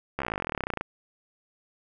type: slowing click train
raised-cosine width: 0.5 ms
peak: -14 dBFS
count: 27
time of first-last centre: 0.19-0.81 s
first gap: 14 ms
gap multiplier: 1.04
effects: none